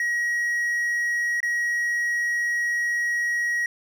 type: tone with dropouts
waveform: triangle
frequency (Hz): 1902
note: A#6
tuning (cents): +34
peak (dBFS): -20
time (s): 0-3.66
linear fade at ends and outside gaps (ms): 2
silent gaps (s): 1.404-1.429
effects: none